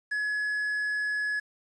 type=tone with quantisation; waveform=triangle; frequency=1694 Hz; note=G#6; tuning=34 cents sharp; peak=-25 dBFS; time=0.11-1.4 s; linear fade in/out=10 ms; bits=9; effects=resampled to 24000 Hz